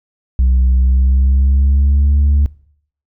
sine tone with pitch glide, 63.5 to 71.69 Hz, B1 to D2, +49 to -41 cents, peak -6 dBFS, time 0.39-2.46 s, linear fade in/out 0 ms, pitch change +210 cents, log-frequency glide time 0.76-2.16 s, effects noise-tail reverb RT60 0.6 s tail -22 dB re dry + tanh soft clip ceiling -7 dBFS

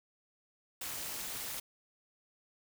white noise with amplitude modulation, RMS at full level -37 dBFS, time 0.81-1.6 s, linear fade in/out 5 ms, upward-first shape sine, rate 236 Hz, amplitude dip 80%, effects none

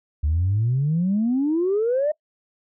sine exponential sweep, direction up, 71.5 to 622.3 Hz, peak -17 dBFS, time 0.23-2.12 s, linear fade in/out 10 ms, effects noise-tail reverb RT60 0.1 s tail -23 dB re dry + tanh soft clip ceiling -14 dBFS

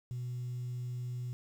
sine tone, 123.47 Hz, B2, in tune, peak -34 dBFS, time 0.11-1.33 s, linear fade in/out 0 ms, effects tanh soft clip ceiling -33 dBFS + 10-bit

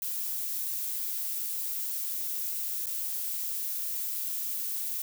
violet noise with dropouts, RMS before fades -33 dBFS, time 0.02-5.02 s, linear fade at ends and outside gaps 1 ms, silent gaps 2.859-2.868 s, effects none

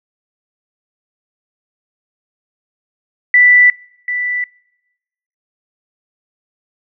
sine tone with echo, 1975.5 Hz, B6, in tune, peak -5 dBFS, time 3.34-3.7 s, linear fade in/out 2 ms, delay 740 ms, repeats 1, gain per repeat -11 dB, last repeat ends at 4.44 s, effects noise-tail reverb RT60 1.0 s tail -25 dB re dry

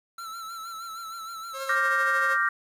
square tone with vibrato, 1338 Hz, E6, 25 cents sharp, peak -36 dBFS, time 0.18-1.75 s, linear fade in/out 5 ms, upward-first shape sine, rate 6.4 Hz, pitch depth 49 cents each way
sawtooth tone with tremolo, 538 Hz, C5, 48 cents sharp, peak -27 dBFS, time 1.53-2.38 s, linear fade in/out 50 ms, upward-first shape triangle, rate 13 Hz, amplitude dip 55%
sine chord, G minor seventh, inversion second, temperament equal, 1174.7 / 1396.9 / 1568 / 1864.7 Hz, D6 / F6 / G6 / Bb6, 0 / 0 / 0 / 0 cents, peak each -27 dBFS, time 1.69-2.49 s, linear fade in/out 5 ms
effects resampled to 32000 Hz + 9-bit

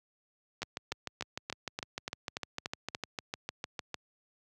two click trains, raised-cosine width 0.2 ms, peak -18 / -18 dBFS, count 9 / 23, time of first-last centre 0.63-2.949 / 0.62-3.943 s, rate 3.45 / 6.62 Hz, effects high-pass 80 Hz 12 dB/octave

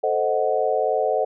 sine chord, A diminished seventh, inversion none, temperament equal, 440 / 523.3 / 622.3 / 740 Hz, A4 / C5 / Eb5 / Gb5, 0 / 0 / 0 / 0 cents, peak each -24 dBFS, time 0.03-1.25 s, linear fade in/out 10 ms, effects none

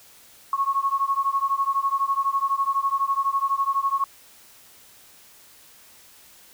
sine beating tone pair, 1094 / 1106 Hz, C#6 / C#6, -23 / -4 cents, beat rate 12 Hz, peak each -23 / -24 dBFS, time 0.53-4.04 s, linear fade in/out 2 ms, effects white hiss -51 dBFS RMS until 6.53 s

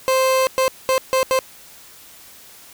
30% pulse tone bursts at uneven times, 523.3 Hz, C5, in tune, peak -12 dBFS, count 5, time 0.08-0.47 / 0.58-0.68 / 0.89-0.98 / 1.13-1.23 / 1.31-1.39 s, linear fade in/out 0 ms, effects white hiss -44 dBFS RMS until 2.73 s

